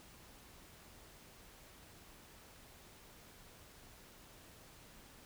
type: silence
effects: pink hiss -59 dBFS RMS until 5.25 s